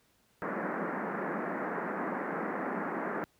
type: band-pass noise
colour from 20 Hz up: pink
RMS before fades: -35 dBFS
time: 0.42-3.24 s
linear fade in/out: 0 ms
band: 180 to 1900 Hz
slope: 48 dB/octave
effects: pink hiss -69 dBFS RMS until 3.39 s + high-pass 60 Hz 12 dB/octave